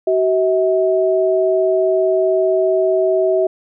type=tone pair together; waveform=sine; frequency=378.2 / 642.9 Hz; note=F#4 / E5; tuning=+38 / -43 cents; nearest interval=major sixth; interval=919 cents; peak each=-15 dBFS; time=0.07-3.47 s; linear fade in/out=5 ms; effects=none